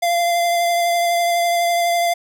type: tone with vibrato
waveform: square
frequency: 690 Hz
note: F5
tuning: 21 cents flat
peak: -16 dBFS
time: 0.02-2.14 s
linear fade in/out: 10 ms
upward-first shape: sine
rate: 12 Hz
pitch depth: 15 cents each way
effects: none